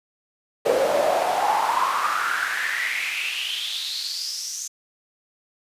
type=noise with high-pass filter sweep; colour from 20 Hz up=brown; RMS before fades=-24 dBFS; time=0.65-4.68 s; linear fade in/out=10 ms; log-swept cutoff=480 to 6500 Hz; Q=6.6; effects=resampled to 32000 Hz